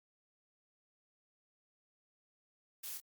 blue noise with echo, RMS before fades -44 dBFS, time 2.83-2.98 s, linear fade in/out 10 ms, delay 26 ms, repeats 1, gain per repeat -6 dB, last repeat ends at 3.006 s, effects Opus 48 kbps

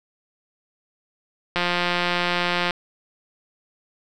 click train, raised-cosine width 0.3 ms, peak -6 dBFS, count 203, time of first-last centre 1.56-2.708 s, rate 176 Hz, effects none

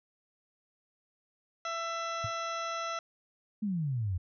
harmonic tone, 667 Hz, E5, 20 cents sharp, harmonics 1 / 2 / 3 / 4 / 5 / 6 / 8 / 9, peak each -39 / -35 / -45 / -46 / -48 / -48 / -51 / -48 dBFS, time 1.65-2.99 s, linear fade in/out 2 ms
sine tone with exponential decay, 109 Hz, A2, 16 cents flat, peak -30 dBFS, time 2.24-2.32 s, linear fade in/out 5 ms, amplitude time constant 16 ms
sine exponential sweep, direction down, 220 to 85.4 Hz, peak -29 dBFS, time 3.62-4.18 s, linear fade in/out 10 ms
effects none

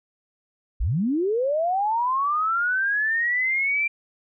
sine linear sweep, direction up, 37.19 to 2371 Hz, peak -20 dBFS, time 0.8-3.88 s, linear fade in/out 10 ms, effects none

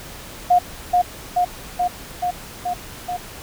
sine tone with echo, 716 Hz, F5, 43 cents sharp, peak -10 dBFS, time 0.5-0.59 s, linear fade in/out 10 ms, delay 430 ms, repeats 6, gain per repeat -2 dB, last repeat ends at 3.17 s, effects pink hiss -37 dBFS RMS until 3.42 s

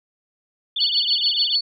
sine tone with vibrato, 3230 Hz, G#7, 49 cents flat, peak -21 dBFS, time 0.76-1.56 s, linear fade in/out 5 ms, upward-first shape sine, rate 19 Hz, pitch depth 190 cents each way
sine tone with tremolo, 4435 Hz, C#8, in tune, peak -15 dBFS, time 0.8-1.61 s, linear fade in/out 5 ms, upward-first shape triangle, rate 6.9 Hz, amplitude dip 95%
effects none

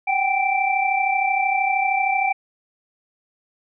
sine tone cluster, 762 / 795 / 2342 Hz, G5 / G5 / D7, -49 / +24 / -5 cents, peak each -22 dBFS, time 0.07-2.33 s, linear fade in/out 10 ms, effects none

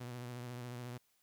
sawtooth tone with vibrato, 122.4 Hz, B2, 15 cents flat, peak -39 dBFS, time 0-0.98 s, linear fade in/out 10 ms, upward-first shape triangle, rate 14 Hz, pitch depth 49 cents each way, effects white hiss -75 dBFS RMS until 1.22 s

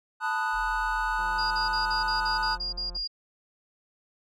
triangle chord, B dominant seventh, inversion third, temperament equal, 880 / 987.8 / 1244.5 / 1480 Hz, A5 / B5 / D#6 / F#6, 0 / 0 / 0 / 0 cents, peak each -28 / -33 / -31 / -28 dBFS, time 0.2-2.58 s, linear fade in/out 50 ms
sine tone, 42.39 Hz, E1, 49 cents sharp, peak -37 dBFS, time 0.52-3.05 s, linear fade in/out 50 ms
click train, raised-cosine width 1 ms, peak -37 dBFS, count 314, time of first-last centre 1.19-2.968 s, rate 176 Hz
sine tone bursts, 4829 Hz, D8, 47 cents sharp, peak -29 dBFS, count 10, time 1.38-3.076 s, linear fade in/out 10 ms, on 130 ms, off 44 ms
effects none

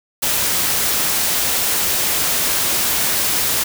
white noise, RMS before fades -18 dBFS, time 0.22-3.64 s, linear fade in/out 10 ms, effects none

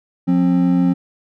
triangle tone pair together, 178.2 / 265.9 Hz, F3 / C4, +35 / +28 cents, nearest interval perfect fifth, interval 693 cents, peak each -13 dBFS, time 0.27-0.94 s, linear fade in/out 20 ms, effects none

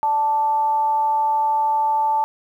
sine tone with frequency modulation, 880 Hz, A5, in tune, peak -16 dBFS, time 0.03-2.24 s, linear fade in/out 0 ms, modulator 291 Hz, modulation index 0.23, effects 9-bit

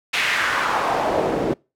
pink noise with band-pass filter sweep, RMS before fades -21 dBFS, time 0.13-1.54 s, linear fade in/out 10 ms, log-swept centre 2600 to 340 Hz, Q 2.1, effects noise-tail reverb RT60 0.3 s tail -26 dB re dry

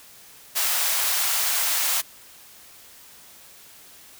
white high-pass noise, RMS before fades -23 dBFS, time 0.55-2.02 s, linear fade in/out 20 ms, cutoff 650 Hz, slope 24 dB/octave, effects white hiss -48 dBFS RMS until 4.19 s

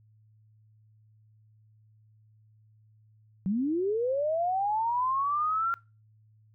sine linear sweep, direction up, 179.7 to 1386 Hz, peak -25 dBFS, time 3.46-5.74 s, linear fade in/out 0 ms, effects noise-tail reverb RT60 0.3 s tail -23 dB re dry + added 108 Hz sine -58 dBFS peak until 6.54 s

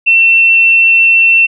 sine tone, 2697 Hz, E7, 39 cents sharp, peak -4 dBFS, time 0.06-1.47 s, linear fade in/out 20 ms, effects none

